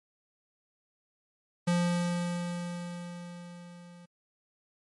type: tone with level ramp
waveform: square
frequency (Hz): 174.61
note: F3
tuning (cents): 0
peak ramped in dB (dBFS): -24 to -50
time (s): 1.67-4.06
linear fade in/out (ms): 10
effects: MP3 48 kbps